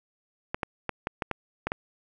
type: clicks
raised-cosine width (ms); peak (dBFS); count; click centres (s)
0.5; -13; 8; 0.545 / 0.632 / 0.893 / 1.071 / 1.222 / 1.313 / 1.67 / 1.719
effects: none